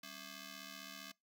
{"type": "ring-modulated tone", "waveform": "5% pulse", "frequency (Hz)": 466.2, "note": "A#4", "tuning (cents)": 0, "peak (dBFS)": -34, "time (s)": [0.03, 1.12], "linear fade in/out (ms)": 5, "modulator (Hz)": 737, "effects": ["noise-tail reverb RT60 0.2 s tail -23 dB re dry"]}